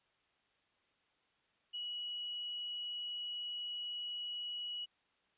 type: tone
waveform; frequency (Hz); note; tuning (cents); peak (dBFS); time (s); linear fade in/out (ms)
sine; 2922; F#7; -22; -39; 1.73-4.86; 20
effects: white hiss -75 dBFS RMS until 5.37 s + resampled to 8000 Hz